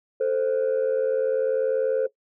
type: tone pair together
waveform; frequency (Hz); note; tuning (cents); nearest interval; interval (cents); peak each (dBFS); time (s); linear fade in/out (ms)
sine; 443 / 523.3; A4 / C5; +12 / 0; minor third; 288; -21; 0.2-2.07; 10
effects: noise-tail reverb RT60 0.1 s tail -17 dB re dry + tanh soft clip ceiling -17 dBFS